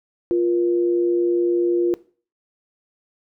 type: tone pair together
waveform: sine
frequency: 349.2 / 479.1 Hz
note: F4 / A#4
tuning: 0 / +47 cents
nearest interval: perfect fourth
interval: 547 cents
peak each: -16 / -27 dBFS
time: 0.31-1.94 s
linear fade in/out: 0 ms
effects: noise-tail reverb RT60 0.4 s tail -19 dB re dry